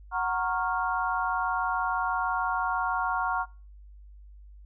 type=chord; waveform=sine; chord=Gb major seventh; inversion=none; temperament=equal with one note detuned; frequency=740 / 932.3 / 1098.5 / 1396.9 Hz; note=Gb5 / Bb5 / Db6 / F6; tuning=0 / 0 / -16 / 0 cents; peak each=-31 dBFS; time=0.11-3.46 s; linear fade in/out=50 ms; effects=noise-tail reverb RT60 0.4 s tail -26 dB re dry + added 50 Hz sine -46 dBFS peak until 4.65 s